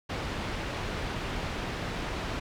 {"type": "low-pass noise", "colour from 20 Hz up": "pink", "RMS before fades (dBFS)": -34, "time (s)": [0.09, 2.4], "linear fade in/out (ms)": 10, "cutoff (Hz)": 3500, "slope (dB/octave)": 12, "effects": []}